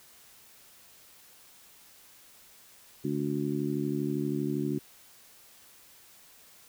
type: harmonic tone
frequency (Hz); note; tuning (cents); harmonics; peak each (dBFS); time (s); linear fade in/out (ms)
72.6; D2; -19; 2 / 3 / 4 / 5; -34 / -34 / -32 / -34; 3.04-4.79; 10
effects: white hiss -56 dBFS RMS until 6.68 s